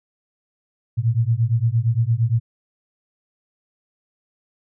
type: beating tone pair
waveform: sine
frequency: 111.3 / 120 Hz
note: A2 / B2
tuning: +20 / -49 cents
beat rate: 8.7 Hz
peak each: -19 dBFS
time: 0.97-2.4 s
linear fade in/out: 20 ms
effects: none